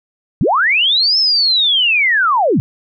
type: linear two-way sweep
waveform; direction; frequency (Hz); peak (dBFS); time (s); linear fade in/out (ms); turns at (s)
sine; up then down; 100 to 5340 to 100; -10; 0.41-2.6; 0; 1.18
effects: none